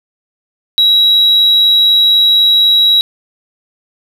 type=tone; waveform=sine; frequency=3872 Hz; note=B7; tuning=35 cents flat; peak=-4 dBFS; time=0.78-3.01 s; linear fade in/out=0 ms; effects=tanh soft clip ceiling -3 dBFS + 7-bit